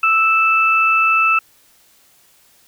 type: tone pair together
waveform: sine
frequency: 1316.9 / 2637 Hz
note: E6 / E7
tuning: -2 / 0 cents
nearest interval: octave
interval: 1202 cents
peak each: -14 dBFS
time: 0.03-1.39 s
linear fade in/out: 5 ms
effects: white hiss -53 dBFS RMS until 2.67 s